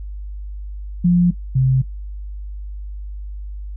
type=tone pair in turn; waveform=sine; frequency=176 / 130.98 Hz; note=F3 / C3; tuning=+14 / +2 cents; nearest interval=perfect fourth; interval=512 cents; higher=first; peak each=-10 / -12 dBFS; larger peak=first; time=1.04-1.31 / 1.55-1.82 s; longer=neither; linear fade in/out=10 ms; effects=noise-tail reverb RT60 0.1 s tail -18 dB re dry + added 50 Hz sine -27 dBFS peak until 3.76 s